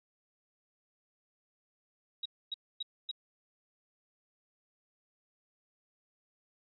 sine tone bursts, 3829 Hz, A#7, 46 cents sharp, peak -34 dBFS, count 4, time 2.23-3.114 s, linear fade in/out 5 ms, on 26 ms, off 260 ms, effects none

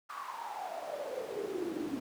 brown noise with high-pass filter sweep, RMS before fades -39 dBFS, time 0.09-2 s, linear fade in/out 10 ms, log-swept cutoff 1200 to 260 Hz, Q 9.7, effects none

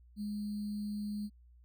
sine tone with sample-and-hold, 207.6 Hz, G#3, in tune, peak -35 dBFS, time 0.16-1.3 s, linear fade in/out 50 ms, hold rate 4410 Hz, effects added 60 Hz sine -57 dBFS peak until 1.64 s

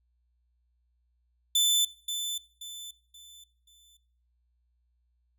sawtooth tone with echo, 3520 Hz, A7, in tune, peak -18 dBFS, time 1.55-1.85 s, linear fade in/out 5 ms, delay 530 ms, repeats 4, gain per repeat -9 dB, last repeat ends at 3.97 s, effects noise-tail reverb RT60 0.5 s tail -20 dB re dry + added 60 Hz sine -69 dBFS peak until 5.38 s

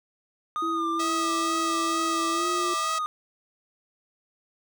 triangle tone with vibrato, 1219 Hz, D#6, 36 cents flat, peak -24 dBFS, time 0.56-3.06 s, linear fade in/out 0 ms, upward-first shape sine, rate 2.2 Hz, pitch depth 48 cents each way
sine tone with pitch glide, 330.4 to 352.1 Hz, E4 to F4, +4 to +14 cents, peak -29 dBFS, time 0.62-2.74 s, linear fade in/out 5 ms, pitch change +110 cents, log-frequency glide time 2.32-2.48 s
5% pulse tone, 649 Hz, E5, 27 cents flat, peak -19 dBFS, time 0.99-2.99 s, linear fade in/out 10 ms
effects none

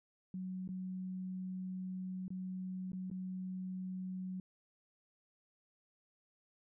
sine tone with dropouts, 185.6 Hz, F#3, 6 cents sharp, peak -39 dBFS, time 0.34-4.4 s, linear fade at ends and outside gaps 2 ms, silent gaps 0.677-0.689 / 2.281-2.304 / 2.919-2.931 / 3.101-3.113 s, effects none

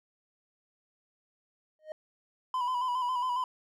triangle tone with exponential growth, 620 Hz, D#5, 6 cents flat, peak -31 dBFS, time 1.79-1.92 s, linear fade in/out 1 ms, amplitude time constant 28 ms
triangle tone with vibrato, 998 Hz, B5, 18 cents sharp, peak -26 dBFS, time 2.54-3.44 s, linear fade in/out 2 ms, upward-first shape square, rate 7.3 Hz, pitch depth 40 cents each way
effects none

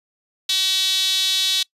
sawtooth tone with high-pass filter, 380 Hz, F#4, 46 cents sharp, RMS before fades -20 dBFS, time 0.49-1.63 s, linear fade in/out 5 ms, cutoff 3700 Hz, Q 5.4, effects noise-tail reverb RT60 0.1 s tail -23 dB re dry + resampled to 32000 Hz

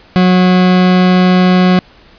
40% pulse tone, 182.7 Hz, F#3, 22 cents flat, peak -5 dBFS, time 0.16-1.79 s, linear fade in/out 0 ms, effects pink hiss -43 dBFS RMS until 2.18 s + resampled to 11025 Hz

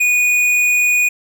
sine tone with tanh clipping, 2464 Hz, D#7, 17 cents flat, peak -13 dBFS, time 0-1.09 s, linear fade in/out 10 ms, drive 13 dB, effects none

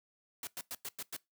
white noise bursts, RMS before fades -41 dBFS, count 6, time 0.43-1.166 s, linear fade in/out 2 ms, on 41 ms, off 98 ms, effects noise-tail reverb RT60 0.2 s tail -22 dB re dry + high-pass 100 Hz 12 dB/octave

